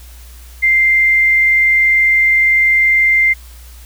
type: tone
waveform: sine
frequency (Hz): 2093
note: C7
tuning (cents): 0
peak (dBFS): -8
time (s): 0.62-3.34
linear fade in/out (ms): 20
effects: added 60 Hz sine -34 dBFS peak until 3.85 s + white hiss -43 dBFS RMS until 3.85 s